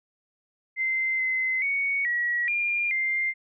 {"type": "tone with pitch steps", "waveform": "sine", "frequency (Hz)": [2076, 2054, 2229, 1919, 2404, 2099], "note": ["C7", "C7", "C#7", "A#6", "D7", "C7"], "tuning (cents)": [-14, -33, 9, 50, 40, 5], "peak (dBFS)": -23, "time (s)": [0.76, 3.34], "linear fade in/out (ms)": 50, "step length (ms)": 430, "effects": []}